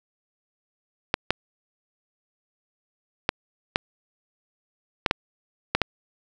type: clicks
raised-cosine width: 0.3 ms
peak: -3 dBFS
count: 8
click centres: 1.141 / 1.306 / 3.291 / 3.759 / 5.062 / 5.111 / 5.75 / 5.817 s
effects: none